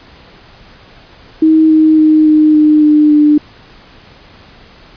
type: tone with pitch steps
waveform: sine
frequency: 316.4 / 313.3 / 310.2 / 307.2 / 304.2 / 301.2 / 298.3 Hz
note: D#4 / D#4 / D#4 / D#4 / D#4 / D4 / D4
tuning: +29 / +12 / -5 / -22 / -39 / +44 / +27 cents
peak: -4 dBFS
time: 1.42-3.38 s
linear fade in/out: 5 ms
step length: 280 ms
effects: pink hiss -40 dBFS RMS until 4.96 s + resampled to 11025 Hz